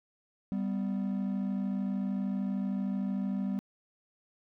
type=tone pair together; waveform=triangle; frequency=196 / 249.2 Hz; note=G3 / B3; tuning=0 / +16 cents; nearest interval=major third; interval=416 cents; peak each=-28 / -33 dBFS; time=0.52-3.59 s; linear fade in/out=0 ms; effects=tanh soft clip ceiling -22 dBFS